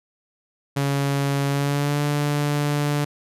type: tone with pitch glide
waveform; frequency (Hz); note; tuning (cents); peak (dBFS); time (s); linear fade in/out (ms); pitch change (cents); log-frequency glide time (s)
sawtooth; 140 to 146.11; C#3 to D3; +18 to -9; -16; 0.76-3.05; 10; +73; 1.48-2.01
effects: resampled to 32000 Hz